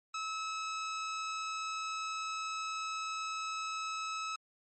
sawtooth tone, 1295 Hz, E6, 31 cents flat, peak -32 dBFS, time 0.14-4.36 s, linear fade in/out 5 ms, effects MP3 32 kbps

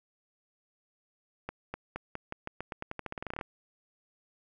accelerating click train, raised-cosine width 0.5 ms, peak -21 dBFS, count 21, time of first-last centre 1.49-3.412 s, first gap 250 ms, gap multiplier 0.88, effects none

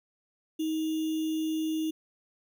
sine tone with sample-and-hold, 316 Hz, D#4, 27 cents sharp, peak -27 dBFS, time 0.59-1.91 s, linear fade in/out 10 ms, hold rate 3150 Hz, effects none

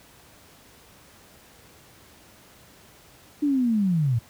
sine linear sweep, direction down, 300 to 109.1 Hz, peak -19 dBFS, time 3.42-4.19 s, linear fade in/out 10 ms, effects pink hiss -52 dBFS RMS until 4.29 s + high-pass 60 Hz 12 dB/octave

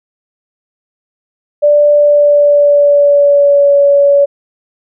sine tone with pitch glide, 587.3 to 566.6 Hz, D5 to C#5, 0 to +38 cents, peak -4 dBFS, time 1.62-4.26 s, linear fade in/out 20 ms, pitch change -62 cents, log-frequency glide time 1.91-3.76 s, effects none

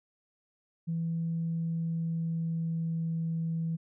sine tone with pitch glide, 165.5 to 163.98 Hz, E3 to E3, +7 to -9 cents, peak -28 dBFS, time 0.87-3.77 s, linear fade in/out 20 ms, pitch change -16 cents, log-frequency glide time 1.26-3.19 s, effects tanh soft clip ceiling -24 dBFS

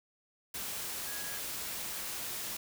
sine tone in noise, 1658 Hz, G#6, 3 cents flat, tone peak -46 dBFS, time 1.07-1.38 s, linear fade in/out 5 ms, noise white, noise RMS -39 dBFS, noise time 0.54-2.57 s, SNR -10 dB, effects none

